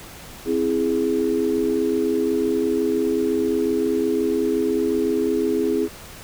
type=chord; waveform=sine; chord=C augmented; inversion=none; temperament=equal; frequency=261.6 / 329.6 / 415.3 Hz; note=C4 / E4 / G#4; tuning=0 / 0 / 0 cents; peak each=-24 / -23 / -21 dBFS; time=0.45-5.89 s; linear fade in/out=50 ms; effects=pink hiss -40 dBFS RMS until 6.23 s